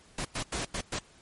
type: noise bursts at uneven times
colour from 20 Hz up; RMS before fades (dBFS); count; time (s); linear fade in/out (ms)
pink; -33; 5; 0.18-0.25 / 0.35-0.43 / 0.52-0.65 / 0.74-0.81 / 0.92-0.99; 5
effects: pink hiss -58 dBFS RMS until 1.21 s + MP3 48 kbps